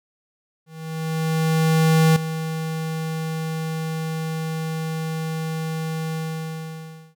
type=tone with ADSR envelope; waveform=square; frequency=160 Hz; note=D#3; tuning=49 cents sharp; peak=-13 dBFS; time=0.66-7.15 s; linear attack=1500 ms; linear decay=5 ms; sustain=-12 dB; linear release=1000 ms; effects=none